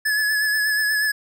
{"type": "tone with vibrato", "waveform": "square", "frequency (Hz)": 1711, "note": "A6", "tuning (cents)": -49, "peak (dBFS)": -19, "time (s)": [0.05, 1.12], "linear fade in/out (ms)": 10, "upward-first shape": "sine", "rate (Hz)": 8.3, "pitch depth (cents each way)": 32, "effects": []}